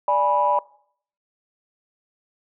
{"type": "chord", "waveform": "sine", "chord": "G# diminished", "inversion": "second", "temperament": "equal with one note detuned", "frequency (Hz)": [587.3, 830.6, 981.5], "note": ["D5", "G#5", "B5"], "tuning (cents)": [0, 0, -11], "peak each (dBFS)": [-22, -22, -19], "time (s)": [0.08, 0.59], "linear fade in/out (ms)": 2, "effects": ["noise-tail reverb RT60 0.6 s tail -21 dB re dry", "tanh soft clip ceiling -7 dBFS"]}